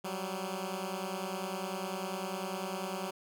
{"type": "beating tone pair", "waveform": "10% pulse", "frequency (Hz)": [184.3, 194.3], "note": ["F#3", "G3"], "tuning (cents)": [-7, -15], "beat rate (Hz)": 10, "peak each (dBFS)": -30, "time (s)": [0.04, 3.11], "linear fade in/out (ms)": 10, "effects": []}